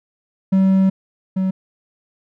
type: tone pair in turn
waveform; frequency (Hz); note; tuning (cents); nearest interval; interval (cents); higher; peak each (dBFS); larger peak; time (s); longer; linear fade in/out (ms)
triangle; 191.2 / 188.79; G3 / F#3; -43 / +35; unison; 22; first; -9 / -14; first; 0.52-0.9 / 1.36-1.51; first; 10
effects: none